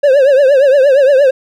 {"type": "tone with vibrato", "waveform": "triangle", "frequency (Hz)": 548, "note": "C#5", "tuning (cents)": -20, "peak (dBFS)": -3, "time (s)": [0.03, 1.31], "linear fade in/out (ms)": 10, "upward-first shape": "triangle", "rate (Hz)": 8.6, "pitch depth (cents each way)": 140, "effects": []}